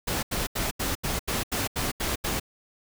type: noise bursts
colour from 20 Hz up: pink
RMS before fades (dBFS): -28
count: 10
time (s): 0.07-2.399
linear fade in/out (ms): 10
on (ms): 160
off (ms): 81
effects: none